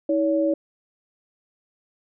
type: tone pair together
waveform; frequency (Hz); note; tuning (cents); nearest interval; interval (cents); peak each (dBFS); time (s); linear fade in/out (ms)
sine; 320.5 / 565; E4 / C#5; -49 / +33; minor seventh; 982; -21; 0.09-0.54; 5
effects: none